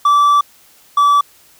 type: tone pair in turn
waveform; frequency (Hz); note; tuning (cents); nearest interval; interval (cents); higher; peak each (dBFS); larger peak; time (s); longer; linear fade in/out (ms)
triangle; 1160 / 1152.7; D6 / D6; -22 / -33; unison; 11; first; -6 / -6; neither; 0.05-0.41 / 0.97-1.21; first; 5
effects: white hiss -48 dBFS RMS until 1.59 s